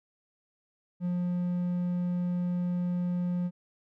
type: tone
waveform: triangle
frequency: 177.4 Hz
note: F3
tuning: 27 cents sharp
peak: -25 dBFS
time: 1-3.51 s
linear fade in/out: 50 ms
effects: none